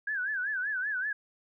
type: tone with vibrato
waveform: sine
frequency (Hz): 1600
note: G6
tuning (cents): +35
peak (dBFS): -29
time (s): 0.07-1.13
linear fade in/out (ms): 5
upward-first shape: sine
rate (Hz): 5.2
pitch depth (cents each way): 150
effects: none